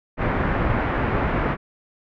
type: low-pass noise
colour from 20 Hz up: pink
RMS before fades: -22 dBFS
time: 0.17-1.57 s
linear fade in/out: 50 ms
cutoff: 2000 Hz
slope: 24 dB/octave
effects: none